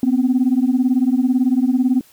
sine beating tone pair, 246 / 264 Hz, B3 / C4, -7 / +16 cents, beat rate 18 Hz, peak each -15 dBFS, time 0.03-2.01 s, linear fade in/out 2 ms, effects tanh soft clip ceiling -8 dBFS + white hiss -51 dBFS RMS until 2.12 s

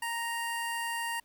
15% pulse tone with notch filter, 932.3 Hz, A#5, in tune, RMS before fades -34 dBFS, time 0.02-1.2 s, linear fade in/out 5 ms, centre 3700 Hz, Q 1.7, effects pink hiss -69 dBFS RMS until 1.24 s

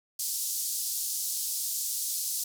white band-pass noise, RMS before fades -32 dBFS, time 0.19-2.44 s, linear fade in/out 5 ms, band 4700 to 14000 Hz, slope 24 dB/octave, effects none

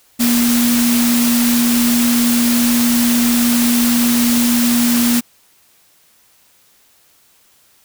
sine tone in noise, 239 Hz, A#3, 43 cents sharp, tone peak -12 dBFS, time 0.19-5.21 s, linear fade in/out 20 ms, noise white, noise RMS -19 dBFS, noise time 0.19-5.21 s, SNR +4 dB, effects white hiss -53 dBFS RMS until 7.84 s

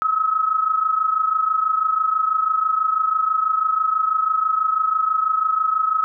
sine tone pair together, 1278 / 1304.1 Hz, D#6 / E6, +46 / -19 cents, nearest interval unison, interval 35 cents, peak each -18 / -22 dBFS, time 0.02-6.04 s, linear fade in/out 0 ms, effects none

